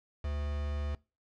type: tone with quantisation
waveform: triangle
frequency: 73 Hz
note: D2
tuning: 10 cents flat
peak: -30 dBFS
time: 0.24-0.95 s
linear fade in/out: 5 ms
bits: 7
effects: noise-tail reverb RT60 0.3 s tail -23 dB re dry + low-pass 4000 Hz 12 dB/octave